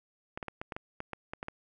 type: clicks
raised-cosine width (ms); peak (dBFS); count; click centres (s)
0.5; -22; 11; 0.375 / 0.428 / 0.483 / 0.615 / 0.722 / 0.765 / 1.004 / 1.133 / 1.335 / 1.429 / 1.484
effects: none

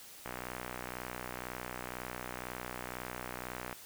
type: click train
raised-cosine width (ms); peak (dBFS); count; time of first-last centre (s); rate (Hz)
0.5; -24; 216; 0.26-3.728; 62
effects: white hiss -52 dBFS RMS until 3.85 s

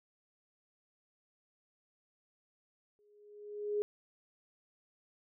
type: tone with exponential growth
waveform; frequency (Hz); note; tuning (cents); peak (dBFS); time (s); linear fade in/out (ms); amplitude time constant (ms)
sine; 415.4; G#4; 0; -28; 2.99-3.82; 0; 180
effects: none

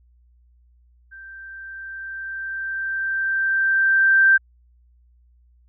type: tone with level ramp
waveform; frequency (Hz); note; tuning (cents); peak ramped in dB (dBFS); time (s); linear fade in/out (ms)
sine; 1568; G6; 0; -38 to -10; 1.11-4.38; 20
effects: added 60 Hz sine -53 dBFS peak until 5.68 s

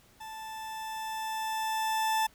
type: tone with level ramp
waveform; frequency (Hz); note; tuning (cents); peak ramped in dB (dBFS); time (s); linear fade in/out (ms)
40% pulse; 880; A5; 0; -40 to -24; 0.2-2.27; 10
effects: pink hiss -61 dBFS RMS until 2.34 s

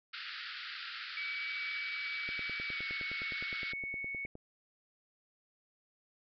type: band-pass noise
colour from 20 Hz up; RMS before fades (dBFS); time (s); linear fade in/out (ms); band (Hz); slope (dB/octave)
pink; -44; 0.13-3.73; 10; 1300 to 4900; 96
type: tone with pitch glide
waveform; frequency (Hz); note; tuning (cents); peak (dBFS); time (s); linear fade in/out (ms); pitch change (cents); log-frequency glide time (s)
sine; 2282 to 2217; C#7 to C#7; +50 to 0; -37; 1.17-4.26; 2; -50; 2.68-2.83
type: click train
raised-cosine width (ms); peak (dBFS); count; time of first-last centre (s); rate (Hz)
2; -34; 21; 2.29-4.354; 9.69
effects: none

